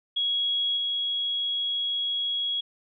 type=tone with level steps; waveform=sine; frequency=3322 Hz; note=G#7; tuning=in tune; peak=-23 / -25 dBFS; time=0.16-2.61 s; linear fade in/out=10 ms; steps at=0.76 s; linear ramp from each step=20 ms; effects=none